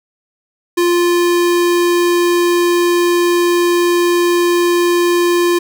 square tone, 348.9 Hz, F4, 2 cents flat, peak -11 dBFS, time 0.77-5.59 s, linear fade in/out 10 ms, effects none

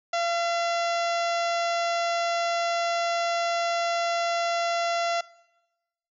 harmonic tone with a mistuned harmonic, 684 Hz, F5, 36 cents flat, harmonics 1 / 2 / 3 / 4 / 5 / 6 / 7 / 8 / 9 / 10, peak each -25 / -31 / -35 / -37 / -39 / -41 / -42 / -43 / -44 / -45 dBFS, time 0.13-5.21 s, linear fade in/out 5 ms, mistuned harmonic 3, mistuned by -21 cents, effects noise-tail reverb RT60 1.0 s tail -22 dB re dry

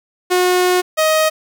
sawtooth tone pair in turn, 362.4 / 628.1 Hz, F#4 / D#5, -36 / +16 cents, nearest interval minor seventh, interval 952 cents, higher second, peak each -8 dBFS, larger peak neither, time 0.3-0.82 / 0.97-1.3 s, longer first, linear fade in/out 20 ms, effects 8-bit

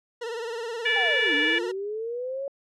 40% pulse tone with vibrato, 463.2 Hz, A#4, 11 cents flat, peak -29 dBFS, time 0.21-1.72 s, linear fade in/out 10 ms, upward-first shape sine, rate 19 Hz, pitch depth 79 cents each way
harmonic tone, 580 Hz, D5, 22 cents flat, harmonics 3 / 4 / 5 / 6, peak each -23 / -26 / -27 / -34 dBFS, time 0.85-1.59 s, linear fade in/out 10 ms
sine linear two-way sweep, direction down then up, 827 to 283.5 to 561 Hz, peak -28 dBFS, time 0.96-2.48 s, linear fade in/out 2 ms, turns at 1.34 s
effects low-pass 6000 Hz 12 dB/octave + MP3 96 kbps

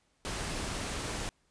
pink noise, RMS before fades -36 dBFS, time 0.25-1.29 s, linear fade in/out 0 ms, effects pink hiss -72 dBFS RMS until 1.5 s + resampled to 22050 Hz

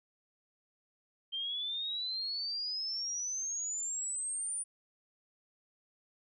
sine exponential sweep, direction up, 3136 to 9460 Hz, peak -34 dBFS, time 1.32-4.64 s, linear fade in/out 20 ms, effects none

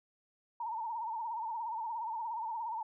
sine tone with vibrato, 910 Hz, A#5, 42 cents flat, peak -35 dBFS, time 0.6-2.83 s, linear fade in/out 5 ms, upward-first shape sine, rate 17 Hz, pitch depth 88 cents each way, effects none

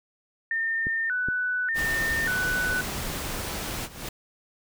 sine tone with vibrato, 1644 Hz, G#6, 18 cents flat, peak -24 dBFS, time 0.51-2.81 s, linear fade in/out 2 ms, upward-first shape square, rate 0.85 Hz, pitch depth 170 cents each way
clicks, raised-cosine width 3 ms, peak -20 dBFS, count 2, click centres 0.869 / 1.286 s
pink noise, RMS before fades -32 dBFS, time 1.74-3.89 s, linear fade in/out 50 ms
pink noise with exponential growth, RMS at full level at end -32 dBFS, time 3.58-4.09 s, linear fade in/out 5 ms, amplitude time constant 110 ms
effects none

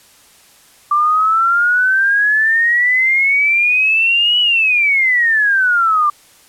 sine exponential two-way sweep, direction up then down, 1174.7 to 2960 to 1174.7 Hz, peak -10 dBFS, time 0.91-6.1 s, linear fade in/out 5 ms, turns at 4.4 s, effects white hiss -47 dBFS RMS until 6.48 s + low-pass 12000 Hz 12 dB/octave

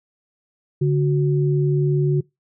sine tone pair together, 144.2 / 366.8 Hz, D3 / F#4, -31 / -15 cents, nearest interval octave + major third, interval 1616 cents, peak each -16 / -22 dBFS, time 0.81-2.21 s, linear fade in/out 10 ms, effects noise-tail reverb RT60 0.2 s tail -24 dB re dry

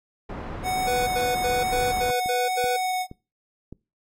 pink low-pass noise, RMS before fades -34 dBFS, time 0.29-2.11 s, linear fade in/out 5 ms, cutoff 1300 Hz, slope 12 dB/octave
square tone with vibrato, 740 Hz, F#5, in tune, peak -24 dBFS, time 0.63-3.07 s, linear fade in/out 50 ms, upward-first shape sine, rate 1.1 Hz, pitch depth 10 cents each way
square tone bursts, 493.9 Hz, B4, in tune, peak -25 dBFS, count 7, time 0.87-2.768 s, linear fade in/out 10 ms, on 200 ms, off 83 ms
clicks, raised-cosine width 3 ms, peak -25 dBFS, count 4, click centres 2.26 / 2.642 / 3.114 / 3.726 s
effects noise-tail reverb RT60 0.3 s tail -23 dB re dry + AAC 48 kbps

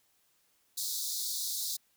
pink high-pass noise, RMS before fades -35 dBFS, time 0.77-1.77 s, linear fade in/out 10 ms, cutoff 3700 Hz, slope 96 dB/octave, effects white hiss -71 dBFS RMS until 1.96 s

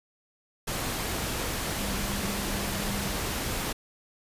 sine tone in noise, 200 Hz, G3, 35 cents sharp, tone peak -35 dBFS, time 1.79-3.14 s, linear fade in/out 10 ms, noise pink, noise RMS -31 dBFS, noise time 0.67-3.73 s, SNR -7 dB, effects resampled to 32000 Hz

